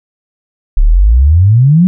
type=exponential sweep; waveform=sine; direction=up; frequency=32.77 to 190 Hz; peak=-3 dBFS; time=0.77-1.87 s; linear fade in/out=0 ms; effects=none